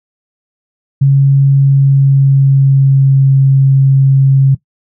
sine tone with pitch glide, 137.9 to 135.61 Hz, C#3 to C#3, -9 to -38 cents, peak -4 dBFS, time 1.01-4.55 s, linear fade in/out 10 ms, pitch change -29 cents, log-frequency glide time 1.55-3.32 s, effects noise-tail reverb RT60 0.1 s tail -17 dB re dry

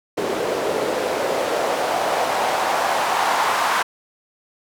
white noise with band-pass filter sweep, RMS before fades -21 dBFS, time 0.17-3.83 s, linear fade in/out 10 ms, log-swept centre 420 to 1000 Hz, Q 2.4, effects none

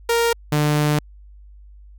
sawtooth tone pair in turn, 466.2 / 149.32 Hz, A#4 / D3, 0 / +29 cents, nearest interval octave + minor sixth, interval 1971 cents, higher first, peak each -12 dBFS, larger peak neither, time 0.09-0.33 / 0.52-0.99 s, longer second, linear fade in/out 5 ms, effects added 50 Hz sine -41 dBFS peak until 1.98 s

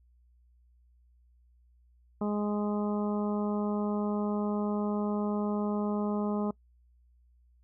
harmonic tone, 207.7 Hz, G#3, in tune, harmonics 1 / 2 / 3 / 4 / 5 / 6, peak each -29 / -35 / -39 / -41 / -43 / -45 dBFS, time 2.21-6.51 s, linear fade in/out 5 ms, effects noise-tail reverb RT60 0.1 s tail -23 dB re dry + added 60 Hz sine -60 dBFS peak until 7.63 s

